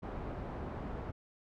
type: low-pass noise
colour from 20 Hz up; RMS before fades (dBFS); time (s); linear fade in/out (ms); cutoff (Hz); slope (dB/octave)
pink; -41; 0.02-1.12; 20; 1000; 12
effects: none